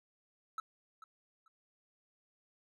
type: tone with echo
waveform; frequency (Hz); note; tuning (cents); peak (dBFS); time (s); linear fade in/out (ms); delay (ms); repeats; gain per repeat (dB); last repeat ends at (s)
triangle; 1310; E6; -11; -34; 0.58-0.6; 2; 440; 2; -14; 1.48
effects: none